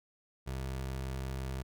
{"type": "tone", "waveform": "25% pulse", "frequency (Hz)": 65.8, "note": "C2", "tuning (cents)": 10, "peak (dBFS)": -32, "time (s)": [0.46, 1.63], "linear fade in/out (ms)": 20, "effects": []}